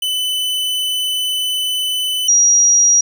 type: tone pair in turn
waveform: 45% pulse / sine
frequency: 3008 / 5738 Hz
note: F#7 / F8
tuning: +28 / +46 cents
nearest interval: major seventh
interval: 1118 cents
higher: second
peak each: -16 / -8 dBFS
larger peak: second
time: 0.02-2.28 / 2.28-3.01 s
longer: first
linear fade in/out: 5 ms
effects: none